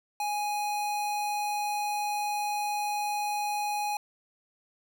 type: tone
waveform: square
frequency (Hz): 830.6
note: G#5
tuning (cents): 0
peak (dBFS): -29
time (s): 0.2-3.97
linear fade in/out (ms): 2
effects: none